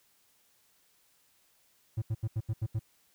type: tone bursts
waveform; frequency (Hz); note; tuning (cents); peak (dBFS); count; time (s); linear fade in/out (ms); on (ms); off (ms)
triangle; 110; A2; 0; -26; 7; 1.97-2.794; 10; 50; 79
effects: white hiss -68 dBFS RMS until 3.14 s